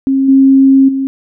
sine tone with level steps, 269.2 Hz, C4, 49 cents sharp, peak -8 / -3 / -12 dBFS, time 0.07-1.07 s, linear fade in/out 0 ms, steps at 0.28 / 0.88 s, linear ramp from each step 10 ms, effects none

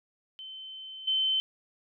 sine tone with level steps, 3075 Hz, G7, 34 cents flat, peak -40 / -24 dBFS, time 0.39-1.4 s, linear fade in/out 0 ms, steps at 1.07 s, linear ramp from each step 10 ms, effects none

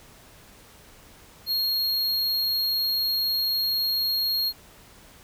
square tone, 4269 Hz, C8, 34 cents sharp, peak -23 dBFS, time 1.46-4.53 s, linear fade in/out 50 ms, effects pink hiss -51 dBFS RMS until 5.23 s

